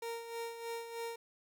30% pulse tone with tremolo, 463.3 Hz, A#4, 11 cents flat, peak -35 dBFS, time 0.02-1.16 s, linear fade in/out 5 ms, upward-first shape sine, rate 3.2 Hz, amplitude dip 60%, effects 12-bit

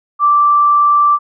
sine tone, 1171 Hz, D6, 5 cents flat, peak -7 dBFS, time 0.19-1.19 s, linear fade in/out 50 ms, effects none

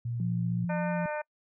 sine tone, 118.4 Hz, A#2, 27 cents sharp, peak -30 dBFS, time 0.05-0.65 s, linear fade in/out 5 ms
sine tone with vibrato, 173.9 Hz, F3, 7 cents flat, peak -29 dBFS, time 0.2-1.06 s, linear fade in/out 2 ms, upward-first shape triangle, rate 3.3 Hz, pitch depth 17 cents each way
harmonic tone, 301.3 Hz, D4, 44 cents sharp, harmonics 2 / 3 / 4 / 5 / 6 / 7 / 8, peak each -33 / -36 / -47 / -40 / -44 / -52 / -45 dBFS, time 0.69-1.22 s, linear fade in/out 10 ms
effects noise-tail reverb RT60 0.1 s tail -26 dB re dry

